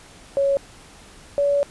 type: tone pair in turn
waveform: sine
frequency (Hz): 555 / 569.3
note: C#5 / C#5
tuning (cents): +2 / +46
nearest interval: unison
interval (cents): 44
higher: second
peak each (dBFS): -16 / -16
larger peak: neither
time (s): 0.37-0.57 / 1.38-1.63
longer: second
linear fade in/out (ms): 0
effects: pink hiss -46 dBFS RMS until 1.7 s + resampled to 24000 Hz